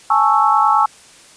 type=chord; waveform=sine; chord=A major seventh; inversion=third; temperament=equal; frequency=830.6 / 880 / 1108.7 / 1318.5 Hz; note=G#5 / A5 / C#6 / E6; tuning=0 / 0 / 0 / 0 cents; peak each=-16 dBFS; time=0.1-0.86 s; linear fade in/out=5 ms; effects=white hiss -44 dBFS RMS until 1.36 s + resampled to 22050 Hz